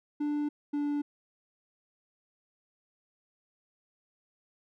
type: tone pair in turn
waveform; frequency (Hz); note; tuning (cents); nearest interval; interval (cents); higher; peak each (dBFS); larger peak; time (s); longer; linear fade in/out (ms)
triangle; 294.6 / 290.9; D4 / D4; +6 / -16; unison; 22; first; -26 / -26; neither; 0.2-0.49 / 0.73-1.02; neither; 10
effects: none